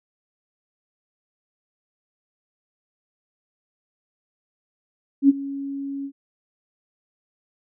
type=tone with ADSR envelope; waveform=sine; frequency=277.2 Hz; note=C#4; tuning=in tune; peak=-8 dBFS; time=5.22-6.12 s; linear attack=71 ms; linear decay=26 ms; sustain=-19 dB; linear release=71 ms; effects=none